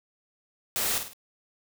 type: noise with echo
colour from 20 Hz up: white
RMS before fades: -28 dBFS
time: 0.76-0.98 s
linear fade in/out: 0 ms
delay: 51 ms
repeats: 3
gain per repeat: -7 dB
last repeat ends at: 1.133 s
effects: none